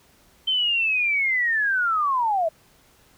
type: linear sweep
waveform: sine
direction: down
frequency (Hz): 3117 to 622.3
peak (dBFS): -19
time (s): 0.47-2.49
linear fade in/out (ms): 10
effects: pink hiss -57 dBFS RMS until 3.17 s